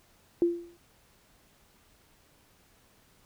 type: tone with exponential decay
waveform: sine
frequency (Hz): 343.8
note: F4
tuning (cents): -27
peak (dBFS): -18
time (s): 0.42-0.77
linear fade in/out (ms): 1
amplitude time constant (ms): 74
effects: pink hiss -63 dBFS RMS until 3.25 s